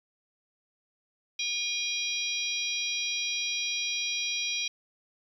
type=harmonic tone with a mistuned harmonic; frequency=810 Hz; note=G#5; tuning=43 cents flat; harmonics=3 / 4 / 5 / 6 / 7; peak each=-33 / -34 / -35 / -40 / -36 dBFS; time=1.39-4.68 s; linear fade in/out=5 ms; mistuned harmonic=5; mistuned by=-55 cents; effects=10-bit